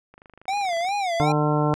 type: click train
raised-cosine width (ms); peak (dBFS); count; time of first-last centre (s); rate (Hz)
0.5; -32; 20; 0.14-0.888; 25.4
type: tone with vibrato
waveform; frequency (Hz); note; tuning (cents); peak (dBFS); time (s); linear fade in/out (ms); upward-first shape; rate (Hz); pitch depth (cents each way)
square; 741; F#5; +2; -23; 0.48-1.32; 2; sine; 2.6; 180
type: harmonic tone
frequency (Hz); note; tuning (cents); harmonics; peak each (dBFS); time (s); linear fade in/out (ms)
149.9; D3; +36; 1 / 2 / 3 / 4 / 5 / 6 / 7 / 9; -22 / -25 / -27 / -28 / -29 / -30 / -30 / -32; 1.2-1.74; 0
effects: low-pass 6000 Hz 12 dB/octave